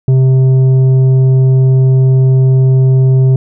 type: tone with tanh clipping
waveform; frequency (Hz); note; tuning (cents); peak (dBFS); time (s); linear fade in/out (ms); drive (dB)
sine; 131.1; C3; +4; -6; 0.08-3.36; 2; 7
effects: none